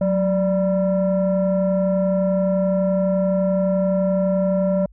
sine tone pair together, 185.2 / 587.3 Hz, F#3 / D5, +2 / 0 cents, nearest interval octave + minor sixth, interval 1998 cents, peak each -17 dBFS, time 0.01-4.86 s, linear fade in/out 5 ms, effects tanh soft clip ceiling -13 dBFS + added 50 Hz sine -45 dBFS peak until 4.92 s

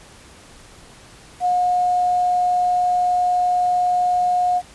sine tone with quantisation, 720 Hz, F#5, 47 cents flat, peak -15 dBFS, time 1.4-4.62 s, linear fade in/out 50 ms, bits 7, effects pink hiss -45 dBFS RMS until 4.74 s + resampled to 24000 Hz

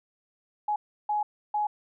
sine tone bursts at uneven times, 839 Hz, G#5, 17 cents sharp, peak -24 dBFS, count 3, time 0.68-0.76 / 1.09-1.23 / 1.54-1.67 s, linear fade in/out 5 ms, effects none

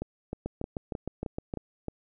two click trains, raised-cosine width 2 ms, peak -19 / -20 dBFS, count 8 / 7, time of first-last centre 0.46-1.539 / 0.02-1.883 s, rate 6.49 / 3.22 Hz, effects none

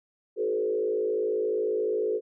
sine tone with frequency modulation, 434.2 Hz, A4, 23 cents flat, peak -24 dBFS, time 0.36-2.21 s, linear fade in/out 50 ms, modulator 54.3 Hz, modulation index 1.1, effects none

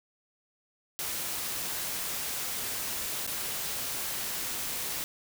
white noise with dropouts, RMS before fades -34 dBFS, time 0.99-5.04 s, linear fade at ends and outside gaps 0 ms, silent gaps 3.266-3.275 s, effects none

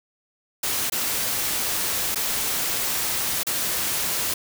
white noise with dropouts, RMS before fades -25 dBFS, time 0.63-4.34 s, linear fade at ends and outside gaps 5 ms, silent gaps 0.899-0.921 / 2.147-2.157 / 3.433-3.467 s, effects none

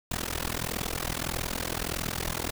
pink noise with amplitude modulation, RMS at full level -28 dBFS, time 0.11-2.51 s, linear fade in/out 5 ms, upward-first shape sine, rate 41.6 Hz, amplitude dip 100%, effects none

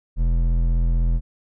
sine tone with hard clipping, 42 Hz, E1, 33 cents sharp, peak -18 dBFS, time 0.16-1.21 s, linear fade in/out 50 ms, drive 9 dB, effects none

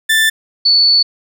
30% pulse / sine tone pair in turn, 1769 / 4458 Hz, A6 / C#8, +9 / +9 cents, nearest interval octave + major third, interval 1600 cents, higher second, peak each -7 dBFS, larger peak neither, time 0.09-0.3 / 0.65-1.03 s, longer second, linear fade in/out 10 ms, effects none

